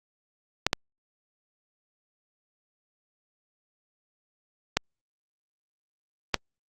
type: clicks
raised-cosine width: 0.2 ms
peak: -3 dBFS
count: 4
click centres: 0.666 / 0.731 / 4.77 / 6.343 s
effects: Opus 48 kbps